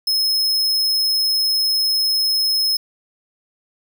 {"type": "tone", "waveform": "45% pulse", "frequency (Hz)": 5170, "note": "E8", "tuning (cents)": -34, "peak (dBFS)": -16, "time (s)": [0.07, 2.77], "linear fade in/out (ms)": 5, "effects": []}